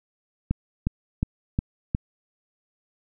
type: click train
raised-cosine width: 5 ms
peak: -10 dBFS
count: 5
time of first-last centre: 0.51-1.949 s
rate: 2.78 Hz
effects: none